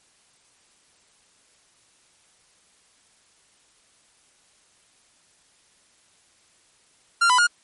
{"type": "tone with pitch steps", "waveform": "45% pulse", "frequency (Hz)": [1387, 998, 1428], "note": ["F6", "B5", "F6"], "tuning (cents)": [-12, 18, 38], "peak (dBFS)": -15, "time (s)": [7.21, 7.471], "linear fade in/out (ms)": 10, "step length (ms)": 87, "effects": ["white hiss -60 dBFS RMS until 7.63 s", "MP3 48 kbps"]}